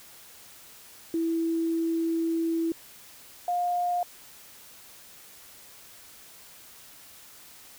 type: tone pair in turn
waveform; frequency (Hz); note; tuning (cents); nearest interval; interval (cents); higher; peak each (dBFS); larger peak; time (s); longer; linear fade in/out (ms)
sine; 329.6 / 708.6; E4 / F5; 0 / +25; octave + minor second; 1325; second; -24; neither; 1.14-2.72 / 3.48-4.03; first; 2
effects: white hiss -50 dBFS RMS until 7.78 s